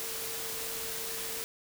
sine tone in noise, 451.9 Hz, A4, 46 cents sharp, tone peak -45 dBFS, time 0-1.44 s, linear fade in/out 0 ms, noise white, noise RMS -37 dBFS, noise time 0-1.44 s, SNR -11 dB, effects none

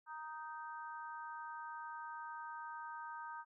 harmonic tone, 311.1 Hz, D#4, in tune, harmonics 3 / 4 / 5, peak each -47 / -50 / -51 dBFS, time 0.06-3.45 s, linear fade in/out 50 ms, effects none

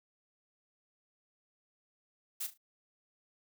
blue noise with echo, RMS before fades -37 dBFS, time 2.4-2.47 s, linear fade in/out 10 ms, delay 36 ms, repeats 3, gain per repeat -11 dB, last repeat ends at 2.578 s, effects none

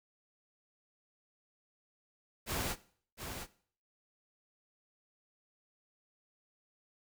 pink noise with echo, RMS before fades -36 dBFS, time 2.46-2.76 s, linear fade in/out 50 ms, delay 710 ms, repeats 1, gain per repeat -7 dB, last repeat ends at 3.47 s, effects noise-tail reverb RT60 0.5 s tail -18 dB re dry

